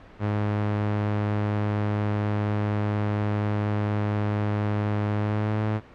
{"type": "tone with pitch glide", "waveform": "sawtooth", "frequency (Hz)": [104.2, 107.38], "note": ["G#2", "A2"], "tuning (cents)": [6, -42], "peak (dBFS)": -19, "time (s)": [0.19, 5.81], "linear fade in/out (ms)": 50, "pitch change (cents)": 52, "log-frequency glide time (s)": [5.14, 5.62], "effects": ["pink hiss -48 dBFS RMS until 5.94 s", "low-pass 2000 Hz 12 dB/octave"]}